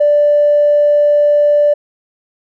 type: tone with tanh clipping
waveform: triangle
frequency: 587.3 Hz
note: D5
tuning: in tune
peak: -7 dBFS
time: 0-1.74 s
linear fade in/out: 10 ms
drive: 4 dB
effects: none